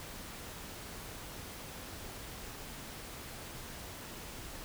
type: silence
effects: pink hiss -46 dBFS RMS until 4.64 s